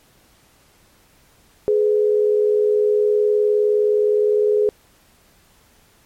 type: tone pair together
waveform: sine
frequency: 420.4 / 499.9 Hz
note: G#4 / B4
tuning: +21 / +21 cents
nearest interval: minor third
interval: 300 cents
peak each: -14 / -22 dBFS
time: 1.68-4.69 s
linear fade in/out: 0 ms
effects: pink hiss -55 dBFS RMS until 6.05 s + MP3 64 kbps